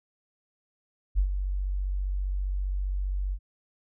sine tone with ADSR envelope, 47.54 Hz, F#1, 48 cents sharp, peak -18 dBFS, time 1.15-3.39 s, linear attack 36 ms, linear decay 88 ms, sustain -8 dB, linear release 66 ms, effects none

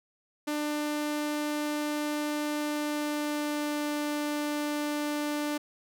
sawtooth tone with pitch glide, 297.9 to 295.8 Hz, D4 to D4, +25 to +13 cents, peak -25 dBFS, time 0.47-5.58 s, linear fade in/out 10 ms, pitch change -12 cents, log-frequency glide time 2.61-3.92 s, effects none

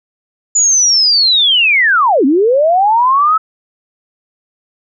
sine linear two-way sweep, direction down then up, 7000 to 250 to 1311 Hz, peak -7 dBFS, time 0.55-3.38 s, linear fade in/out 10 ms, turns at 2.25 s, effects none

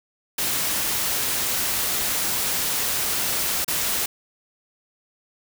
white noise with dropouts, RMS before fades -24 dBFS, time 0.38-4.06 s, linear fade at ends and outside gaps 5 ms, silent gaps 3.646-3.679 s, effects none

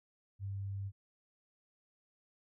sine tone, 98.6 Hz, G2, 11 cents sharp, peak -37 dBFS, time 0.39-0.92 s, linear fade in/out 50 ms, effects none

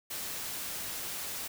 white noise, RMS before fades -38 dBFS, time 0.1-1.48 s, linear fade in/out 10 ms, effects none

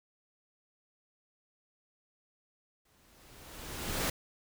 pink noise with exponential growth, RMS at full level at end -30 dBFS, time 2.85-4.1 s, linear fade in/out 5 ms, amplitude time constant 270 ms, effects none

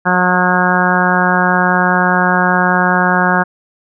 harmonic tone, 181 Hz, F#3, 38 cents flat, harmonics 1 / 2 / 3 / 4 / 5 / 6 / 7 / 8 / 9, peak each -16 / -22 / -22 / -18 / -18 / -20 / -21 / -17 / -17 dBFS, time 0.05-3.44 s, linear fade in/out 20 ms, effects none

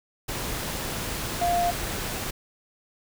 sine tone in noise, 698.5 Hz, F5, in tune, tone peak -21 dBFS, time 1.41-1.71 s, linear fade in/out 10 ms, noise pink, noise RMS -31 dBFS, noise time 0.28-2.31 s, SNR +7 dB, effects none

